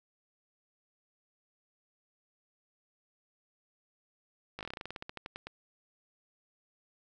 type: slowing click train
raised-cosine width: 0.3 ms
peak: -24 dBFS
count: 18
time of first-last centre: 4.59-5.47 s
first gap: 18 ms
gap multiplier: 1.12
effects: none